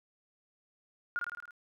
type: tone with echo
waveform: sine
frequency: 1425 Hz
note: F6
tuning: 34 cents sharp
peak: -29 dBFS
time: 1.16-1.19 s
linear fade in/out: 0 ms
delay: 53 ms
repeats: 6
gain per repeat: -3 dB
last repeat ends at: 1.508 s
effects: none